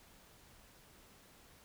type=silence; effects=pink hiss -62 dBFS RMS until 1.64 s